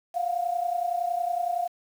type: tone pair together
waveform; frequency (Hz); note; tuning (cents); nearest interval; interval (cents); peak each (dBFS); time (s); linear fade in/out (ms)
sine; 696.2 / 727; F5 / F#5; -6 / -31; minor second; 75; -26 / -30; 0.14-1.68; 20
effects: 8-bit